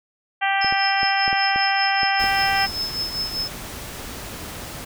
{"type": "harmonic tone", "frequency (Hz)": 392, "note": "G4", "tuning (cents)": 0, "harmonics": [2, 3, 4, 5, 6, 7, 8], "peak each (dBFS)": [-21, -31, -25, -25, -29, -30, -32], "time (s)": [0.41, 2.67], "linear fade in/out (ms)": 20}
{"type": "tone with tremolo", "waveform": "sine", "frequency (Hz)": 5210, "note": "E8", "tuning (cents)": -21, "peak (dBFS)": -21, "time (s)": [0.61, 3.48], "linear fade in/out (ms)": 5, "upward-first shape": "triangle", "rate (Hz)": 5.1, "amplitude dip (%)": 75}
{"type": "clicks", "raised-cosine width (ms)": 2, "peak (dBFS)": -19, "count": 8, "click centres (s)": [0.646, 0.725, 1.031, 1.279, 1.329, 1.56, 2.032, 2.241]}
{"type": "noise", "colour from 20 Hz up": "pink", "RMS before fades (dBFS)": -34, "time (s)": [2.19, 4.85], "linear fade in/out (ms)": 10}
{"effects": []}